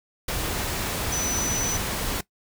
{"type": "tone in noise", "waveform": "sine", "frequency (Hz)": 5990, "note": "F#8", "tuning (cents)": 20, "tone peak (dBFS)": -25, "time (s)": [1.12, 1.77], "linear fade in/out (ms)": 5, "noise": "pink", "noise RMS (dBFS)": -28, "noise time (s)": [0.28, 2.21], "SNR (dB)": 0, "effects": ["noise-tail reverb RT60 0.1 s tail -19 dB re dry"]}